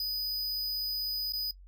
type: tone with dropouts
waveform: square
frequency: 4978 Hz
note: D#8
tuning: in tune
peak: -31 dBFS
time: 0-1.51 s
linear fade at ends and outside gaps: 2 ms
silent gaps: 1.323-1.334 s
effects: noise-tail reverb RT60 0.1 s tail -21 dB re dry + added 46 Hz sine -49 dBFS peak until 1.67 s